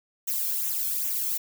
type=noise with flanger; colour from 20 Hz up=violet; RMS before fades=-28 dBFS; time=0.27-1.38 s; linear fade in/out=10 ms; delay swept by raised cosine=0.21 to 1.07 ms; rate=2.5 Hz; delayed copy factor=-0.75; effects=none